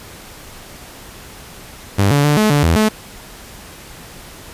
sawtooth tone with pitch steps, 99.6 / 143.5 / 147.6 / 214.4 / 145.5 / 82.5 / 215.9 Hz, G2 / D3 / D3 / A3 / D3 / E2 / A3, +28 / -40 / +9 / -45 / -16 / +2 / -33 cents, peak -7 dBFS, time 1.98-2.89 s, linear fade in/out 10 ms, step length 130 ms, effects pink hiss -37 dBFS RMS until 4.53 s + resampled to 32000 Hz

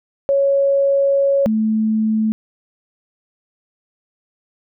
sine tone pair in turn, 554.4 / 218.4 Hz, C#5 / A3, 0 / -13 cents, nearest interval octave + major third, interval 1613 cents, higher first, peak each -12 / -14 dBFS, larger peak first, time 0.29-1.46 / 1.46-2.32 s, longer first, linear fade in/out 0 ms, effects none

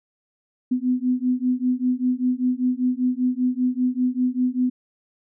sine beating tone pair, 249.1 / 254.2 Hz, B3 / C4, +15 / -50 cents, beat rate 5.1 Hz, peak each -22 dBFS, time 0.71-4.7 s, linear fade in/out 10 ms, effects none

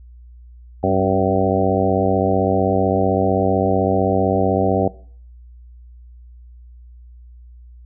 harmonic tone with a mistuned harmonic, 95.7 Hz, G2, 41 cents flat, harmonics 1 / 2 / 3 / 4 / 5 / 6 / 7 / 8, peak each -23 / -23 / -23 / -23 / -23 / -23 / -23 / -23 dBFS, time 0.83-4.88 s, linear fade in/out 5 ms, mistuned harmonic 3, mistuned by -44 cents, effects noise-tail reverb RT60 0.5 s tail -20 dB re dry + added 60 Hz sine -39 dBFS peak until 7.85 s

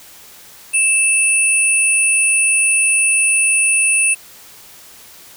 sine tone pair together, 2637 / 9397 Hz, E7 / D9, 0 / 0 cents, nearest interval octave + minor seventh, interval 2200 cents, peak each -14 dBFS, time 0.73-4.15 s, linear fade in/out 20 ms, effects white hiss -41 dBFS RMS until 5.36 s

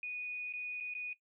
sine tone with dropouts, 2473 Hz, D#7, 11 cents flat, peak -37 dBFS, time 0.03-1.13 s, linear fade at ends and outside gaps 2 ms, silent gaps 0.525-0.536 / 0.802-0.807 / 0.938-0.95 s, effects noise-tail reverb RT60 0.1 s tail -17 dB re dry

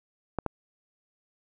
clicks, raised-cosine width 1 ms, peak -14 dBFS, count 2, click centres 0.387 / 0.463 s, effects none

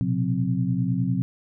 sine tone cluster, 118.8 / 128.8 / 180.3 / 261.8 Hz, A#2 / C3 / F#3 / C4, +33 / -27 / -45 / +1 cents, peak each -27 / -26 / -25 / -29 dBFS, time 0.01-1.22 s, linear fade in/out 0 ms, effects none

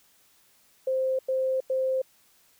sine tone bursts, 523.3 Hz, C5, in tune, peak -23 dBFS, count 3, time 0.87-2.018 s, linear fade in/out 5 ms, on 320 ms, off 94 ms, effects white hiss -62 dBFS RMS until 2.59 s

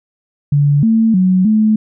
sine tone with pitch steps, 144 / 224 / 185.3 / 216.2 Hz, D3 / A3 / F#3 / A3, -34 / +31 / +3 / -30 cents, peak -8 dBFS, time 0.52-1.76 s, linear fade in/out 5 ms, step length 310 ms, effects none

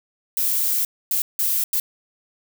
violet noise bursts at uneven times, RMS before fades -21 dBFS, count 4, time 0.37-0.85 / 1.11-1.22 / 1.39-1.64 / 1.73-1.8 s, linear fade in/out 2 ms, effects none

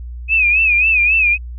sine tone with vibrato, 2523 Hz, D#7, 23 cents sharp, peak -10 dBFS, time 0.28-1.38 s, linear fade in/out 50 ms, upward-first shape sine, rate 3.7 Hz, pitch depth 100 cents each way, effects added 60 Hz sine -26 dBFS peak until 1.58 s

